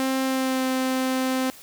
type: tone with pitch glide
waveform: sawtooth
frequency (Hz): 264.1 to 259.9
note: C4 to C4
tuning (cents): +16 to -11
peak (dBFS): -18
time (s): 0-1.5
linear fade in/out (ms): 0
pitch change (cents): -27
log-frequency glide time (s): 0.24-0.65
effects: white hiss -46 dBFS RMS until 1.62 s